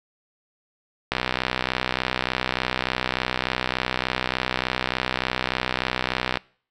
click train, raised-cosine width 0.3 ms, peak -6 dBFS, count 334, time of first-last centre 1.12-6.372 s, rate 63.4 Hz, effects noise-tail reverb RT60 0.5 s tail -24 dB re dry

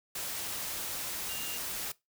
sine tone in noise, 2800 Hz, F7, 4 cents sharp, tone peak -42 dBFS, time 1.29-1.58 s, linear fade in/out 5 ms, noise white, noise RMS -37 dBFS, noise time 0.15-1.92 s, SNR -8 dB, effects noise-tail reverb RT60 0.2 s tail -21 dB re dry

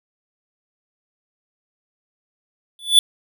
square tone with exponential growth, 3466 Hz, A7, 27 cents flat, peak -5 dBFS, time 2.79-2.99 s, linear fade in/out 1 ms, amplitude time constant 43 ms, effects none

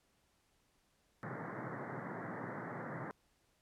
pink band-pass noise, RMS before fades -44 dBFS, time 1.23-3.11 s, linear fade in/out 0 ms, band 110 to 2000 Hz, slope 96 dB/octave, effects pink hiss -75 dBFS RMS until 3.61 s + low-pass 12000 Hz 12 dB/octave

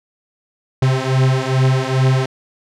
45% pulse beating tone pair, 130 / 132.4 Hz, C3 / C3, -11 / +21 cents, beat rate 2.4 Hz, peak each -16 dBFS, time 0.82-2.26 s, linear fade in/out 5 ms, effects low-pass 6000 Hz 12 dB/octave

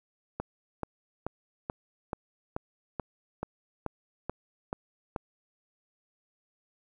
click train, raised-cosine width 1 ms, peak -18 dBFS, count 12, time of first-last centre 0.4-5.162 s, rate 2.31 Hz, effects 10-bit

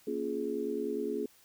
sine chord, Bb minor seventh, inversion none, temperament just, 233.1 / 279.7 / 349.6 / 419.5 Hz, Bb3 / Db4 / F4 / Ab4, 0 / +16 / +2 / +17 cents, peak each -39 / -38 / -38 / -34 dBFS, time 0.07-1.26 s, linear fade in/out 5 ms, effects white hiss -62 dBFS RMS until 1.44 s

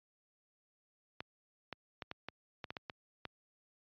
clicks, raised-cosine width 0.3 ms, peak -25 dBFS, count 10, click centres 1.205 / 1.727 / 2.022 / 2.114 / 2.286 / 2.642 / 2.705 / 2.768 / 2.898 / 3.253 s, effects high-pass 80 Hz 12 dB/octave + resampled to 11025 Hz

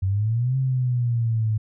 sine exponential two-way sweep, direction up then down, 92.5 to 133.6 to 107.3 Hz, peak -19 dBFS, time 0.02-1.58 s, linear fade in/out 10 ms, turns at 0.57 s, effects none

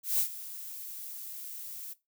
violet noise with ADSR envelope, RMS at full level -26 dBFS, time 0.03-1.94 s, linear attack 160 ms, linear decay 89 ms, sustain -16 dB, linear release 19 ms, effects noise-tail reverb RT60 0.2 s tail -17 dB re dry

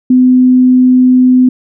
sine tone, 253.6 Hz, B3, 46 cents sharp, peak -3 dBFS, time 0.1-1.49 s, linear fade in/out 5 ms, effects none

